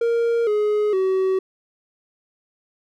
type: tone with pitch steps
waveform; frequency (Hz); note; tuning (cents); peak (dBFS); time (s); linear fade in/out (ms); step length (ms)
triangle; 466.2 / 420.2 / 378.7; A#4 / G#4 / F#4; 0 / +20 / +40; -15; 0.01-1.39; 5; 460
effects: none